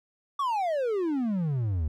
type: exponential sweep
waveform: triangle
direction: down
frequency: 1164 to 72.6 Hz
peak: -23 dBFS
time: 0.39-1.88 s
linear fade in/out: 5 ms
effects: none